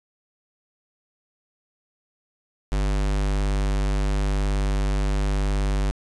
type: tone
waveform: square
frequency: 49.52 Hz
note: G1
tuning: 18 cents sharp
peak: -21 dBFS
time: 2.72-5.91 s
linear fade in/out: 0 ms
effects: resampled to 22050 Hz + 10-bit